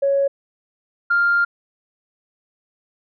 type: tone pair in turn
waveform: sine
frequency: 555 / 1398.5 Hz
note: C#5 / F6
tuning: +2 / +2 cents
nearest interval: octave + major third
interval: 1600 cents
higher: second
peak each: -14 / -13 dBFS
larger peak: second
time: 0.02-0.28 / 1.1-1.45 s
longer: second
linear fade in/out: 10 ms
effects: tanh soft clip ceiling -9 dBFS